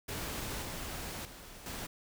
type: noise with level steps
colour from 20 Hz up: pink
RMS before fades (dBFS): -39 / -41 / -50 / -41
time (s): 0.08-1.87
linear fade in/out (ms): 10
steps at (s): 0.62 / 1.25 / 1.66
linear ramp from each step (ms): 2
effects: none